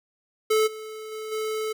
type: tone with level steps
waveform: square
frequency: 434.7 Hz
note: A4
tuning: 21 cents flat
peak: -19 / -36 / -33 / -27 dBFS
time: 0.5-1.73 s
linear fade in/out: 10 ms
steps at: 0.66 / 1.11 / 1.31 s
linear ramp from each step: 20 ms
effects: none